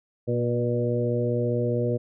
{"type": "harmonic tone with a mistuned harmonic", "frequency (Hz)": 119.9, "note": "A#2", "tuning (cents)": 49, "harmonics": [1, 2, 3, 4, 5], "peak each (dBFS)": [-26, -30, -30, -27, -32], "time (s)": [0.27, 1.98], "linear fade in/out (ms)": 20, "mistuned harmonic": 4, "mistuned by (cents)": 17, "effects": []}